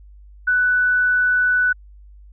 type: tone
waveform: sine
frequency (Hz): 1489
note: F#6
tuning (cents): +11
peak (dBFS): -14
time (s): 0.47-1.73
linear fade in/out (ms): 10
effects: added 50 Hz sine -41 dBFS peak until 2.32 s